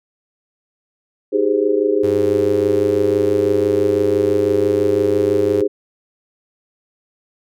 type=chord; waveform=sine; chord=Ab major seventh; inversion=second; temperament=just; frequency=311.5 / 389.3 / 415.3 / 519.1 Hz; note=Eb4 / G4 / Ab4 / C5; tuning=+2 / -12 / 0 / -14 cents; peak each=-21 / -19 / -16 / -22 dBFS; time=1.32-5.68 s; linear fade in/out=20 ms
type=tone; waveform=sawtooth; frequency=98 Hz; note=G2; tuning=in tune; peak=-22 dBFS; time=2.03-5.62 s; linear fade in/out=10 ms
effects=none